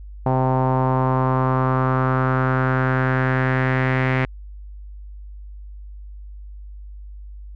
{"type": "tone with low-pass filter sweep", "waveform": "sawtooth", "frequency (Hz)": 130, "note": "C3", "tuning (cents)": -11, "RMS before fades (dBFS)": -19, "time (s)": [0.26, 4.25], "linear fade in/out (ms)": 2, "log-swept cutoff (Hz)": [840, 2100], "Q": 3.6, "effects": ["added 50 Hz sine -34 dBFS peak until 7.55 s"]}